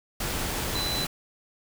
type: tone in noise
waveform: sine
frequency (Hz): 4004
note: B7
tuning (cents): +23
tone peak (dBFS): -29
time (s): 0.75-1.05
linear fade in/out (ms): 5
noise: pink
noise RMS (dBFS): -30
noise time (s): 0.2-1.07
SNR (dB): -2
effects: none